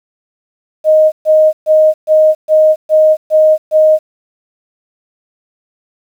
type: tone bursts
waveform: sine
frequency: 622.3 Hz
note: D#5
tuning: in tune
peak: -4 dBFS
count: 8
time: 0.84-3.99 s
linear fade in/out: 50 ms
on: 280 ms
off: 130 ms
effects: 7-bit